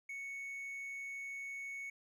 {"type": "tone", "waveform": "triangle", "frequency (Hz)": 2217, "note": "C#7", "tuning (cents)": 0, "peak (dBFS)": -40, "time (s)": [0.09, 1.9], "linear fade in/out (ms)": 5, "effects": []}